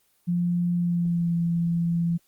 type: tone with pitch glide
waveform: sine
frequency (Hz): 174.61 to 169.44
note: F3 to E3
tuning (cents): 0 to +48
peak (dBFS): -21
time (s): 0.27-2.18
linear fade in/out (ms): 20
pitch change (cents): -52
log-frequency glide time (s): 0.74-1.36
effects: white hiss -66 dBFS RMS until 2.27 s + Opus 24 kbps